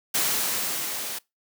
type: noise with level ramp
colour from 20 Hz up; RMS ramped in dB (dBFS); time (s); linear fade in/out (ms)
white; -23 to -33; 0.14-1.19; 10
effects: noise-tail reverb RT60 0.2 s tail -23 dB re dry + high-pass 150 Hz 12 dB/octave